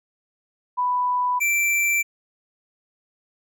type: tone pair in turn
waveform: sine / square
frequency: 991 / 2343 Hz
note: B5 / D7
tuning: +6 / -5 cents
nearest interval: octave + minor third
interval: 1489 cents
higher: second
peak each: -19 dBFS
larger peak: neither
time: 0.77-1.4 / 1.4-2.03 s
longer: neither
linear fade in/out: 20 ms
effects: none